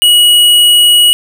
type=tone; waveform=square; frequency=2912 Hz; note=F#7; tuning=28 cents flat; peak=-4 dBFS; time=0.02-1.13 s; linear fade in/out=0 ms; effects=none